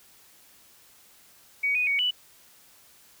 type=tone with pitch steps; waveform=sine; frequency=2251 / 2482 / 2239 / 2966 Hz; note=C#7 / D#7 / C#7 / F#7; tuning=+26 / -5 / +17 / +4 cents; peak=-22 dBFS; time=1.63-2.11 s; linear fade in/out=10 ms; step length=120 ms; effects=white hiss -56 dBFS RMS until 3.2 s